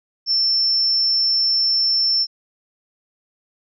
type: tone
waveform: sine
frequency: 5370 Hz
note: E8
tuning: 31 cents sharp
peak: -15 dBFS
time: 0.26-2.27 s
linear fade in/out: 50 ms
effects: none